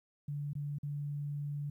sine tone with dropouts, 144.9 Hz, D3, 23 cents flat, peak -35 dBFS, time 0.28-1.7 s, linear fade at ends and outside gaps 5 ms, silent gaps 0.533-0.552 / 0.785-0.831 s, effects 12-bit

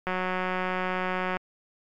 click train, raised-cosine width 0.5 ms, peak -14 dBFS, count 240, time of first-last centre 0.07-1.369 s, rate 184 Hz, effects MP3 96 kbps

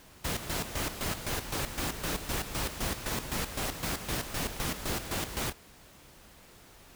pink noise with tremolo, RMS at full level -32 dBFS, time 0.24-5.53 s, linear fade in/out 10 ms, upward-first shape square, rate 3.9 Hz, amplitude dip 65%, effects pink hiss -55 dBFS RMS until 6.95 s

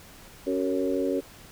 harmonic tone with a mistuned harmonic, 92.5 Hz, F#2, in tune, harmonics 3 / 4 / 5 / 6, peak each -28 / -29 / -30 / -31 dBFS, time 0.46-1.21 s, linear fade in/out 20 ms, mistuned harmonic 4, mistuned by +29 cents, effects pink hiss -49 dBFS RMS until 1.51 s

